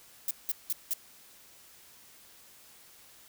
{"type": "noise bursts", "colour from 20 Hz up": "violet", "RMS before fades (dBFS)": -30, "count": 4, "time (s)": [0.28, 0.936], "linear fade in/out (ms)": 2, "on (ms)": 29, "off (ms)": 180, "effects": ["white hiss -56 dBFS RMS until 3.28 s"]}